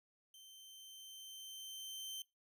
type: tone with level ramp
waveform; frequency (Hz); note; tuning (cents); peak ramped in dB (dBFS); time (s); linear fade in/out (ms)
sawtooth; 3105; G7; -17; -54 to -40; 0.34-2.22; 2
effects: noise-tail reverb RT60 0.2 s tail -21 dB re dry